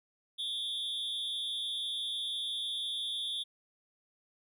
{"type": "tone with amplitude modulation", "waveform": "triangle", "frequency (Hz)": 3482, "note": "A7", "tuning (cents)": -19, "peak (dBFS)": -28, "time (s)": [0.38, 3.44], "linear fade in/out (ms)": 20, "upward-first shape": "sine", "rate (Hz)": 246, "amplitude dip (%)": 95, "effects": []}